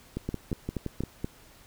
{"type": "two click trains", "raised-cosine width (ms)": 3, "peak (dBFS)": [-17, -18], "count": [5, 6], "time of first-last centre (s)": [[0.29, 1.245], [0.17, 1.037]], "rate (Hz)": [4.19, 5.77], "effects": ["pink hiss -55 dBFS RMS until 1.66 s"]}